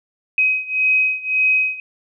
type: beating tone pair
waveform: sine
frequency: 2527 / 2528.8 Hz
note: D#7 / D#7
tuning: +26 / +27 cents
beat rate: 1.8 Hz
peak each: -17 / -19 dBFS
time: 0.38-1.8 s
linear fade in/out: 2 ms
effects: none